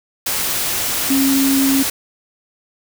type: tone in noise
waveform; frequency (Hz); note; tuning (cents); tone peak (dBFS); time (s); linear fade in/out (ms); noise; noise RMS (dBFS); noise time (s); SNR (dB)
sine; 271.5; C#4; -36; -13; 1.1-1.83; 5; white; -20; 0.26-1.9; +4
effects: none